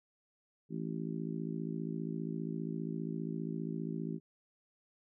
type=harmonic tone; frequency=55 Hz; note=A1; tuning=in tune; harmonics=3 / 4 / 5 / 6 / 7; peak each=-39 / -41 / -43 / -45 / -46 dBFS; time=0.69-4.2 s; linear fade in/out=50 ms; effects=none